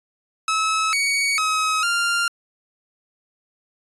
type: tone with pitch steps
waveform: sawtooth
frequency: 1294 / 2243 / 1274 / 1394 Hz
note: E6 / C#7 / D#6 / F6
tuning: -32 / +20 / +41 / -4 cents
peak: -15 dBFS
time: 0.48-2.28 s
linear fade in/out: 2 ms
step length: 450 ms
effects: resampled to 24000 Hz